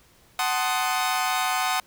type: chord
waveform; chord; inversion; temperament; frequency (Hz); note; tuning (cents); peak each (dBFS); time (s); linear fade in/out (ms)
sawtooth; F# diminished seventh; none; equal with one note detuned; 747.3 / 880 / 1046.5 / 1244.5; F#5 / A5 / C6 / Eb6; +17 / 0 / 0 / 0; -22 / -27 / -26 / -25; 0.39-1.8; 2
effects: pink hiss -57 dBFS RMS until 1.86 s